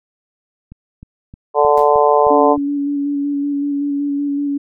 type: click train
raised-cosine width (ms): 5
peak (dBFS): -23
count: 7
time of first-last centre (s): 0.72-2.578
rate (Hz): 3.23
type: harmonic tone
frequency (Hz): 146.83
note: D3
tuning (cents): 0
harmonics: 3 / 4 / 5 / 6 / 7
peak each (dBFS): -14 / -15 / -16 / -17 / -17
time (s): 1.54-2.57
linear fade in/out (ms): 50
type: noise with exponential decay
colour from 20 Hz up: pink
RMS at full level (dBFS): -33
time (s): 1.77-1.96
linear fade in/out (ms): 5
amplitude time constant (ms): 40
type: tone with vibrato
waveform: sine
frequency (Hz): 284.9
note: C#4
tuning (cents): +48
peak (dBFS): -16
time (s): 2.3-4.58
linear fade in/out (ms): 10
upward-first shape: square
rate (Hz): 5.3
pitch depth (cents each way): 14
effects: none